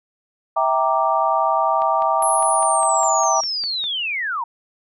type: chord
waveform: sine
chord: E half-diminished seventh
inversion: none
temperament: equal with one note detuned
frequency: 652.4 / 784 / 932.3 / 1174.7 Hz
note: E5 / G5 / Bb5 / D6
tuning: -18 / 0 / 0 / 0 cents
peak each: -21 dBFS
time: 0.56-3.41 s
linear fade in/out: 10 ms
type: click train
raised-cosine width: 0.3 ms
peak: -22 dBFS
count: 11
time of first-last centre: 1.82-3.84 s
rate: 4.95 Hz
type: linear sweep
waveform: sine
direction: down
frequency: 11175 to 880 Hz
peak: -21 dBFS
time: 2.22-4.44 s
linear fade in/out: 5 ms
effects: none